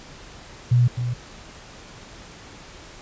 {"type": "tone with echo", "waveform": "sine", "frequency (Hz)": 121.9, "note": "B2", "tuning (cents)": -22, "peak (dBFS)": -13, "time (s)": [0.71, 0.88], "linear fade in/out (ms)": 10, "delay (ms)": 260, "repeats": 1, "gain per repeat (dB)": -9, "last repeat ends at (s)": 1.14, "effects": ["pink hiss -43 dBFS RMS until 3.01 s", "resampled to 16000 Hz"]}